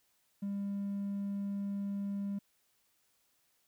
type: tone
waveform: triangle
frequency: 200 Hz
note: G3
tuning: 35 cents sharp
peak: -31 dBFS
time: 0.42-2.39 s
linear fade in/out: 10 ms
effects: tanh soft clip ceiling -29 dBFS + white hiss -74 dBFS RMS until 3.67 s